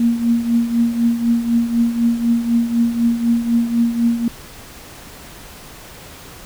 sine tone with tremolo, 234 Hz, A#3, 7 cents sharp, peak -10 dBFS, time 0-4.28 s, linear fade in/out 2 ms, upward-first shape triangle, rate 4 Hz, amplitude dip 75%, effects pink hiss -38 dBFS RMS until 6.45 s

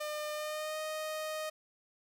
sawtooth tone with pitch glide, 603 to 621.4 Hz, D5 to D#5, +46 to -2 cents, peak -32 dBFS, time 0-1.5 s, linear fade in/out 10 ms, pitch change +52 cents, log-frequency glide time 0.33-0.78 s, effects none

